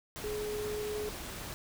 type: tone in noise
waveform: sine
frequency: 421.5 Hz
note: G#4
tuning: 26 cents sharp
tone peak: -34 dBFS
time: 0.24-1.09 s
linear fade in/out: 0 ms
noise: pink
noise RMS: -42 dBFS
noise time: 0.16-1.54 s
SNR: +5 dB
effects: none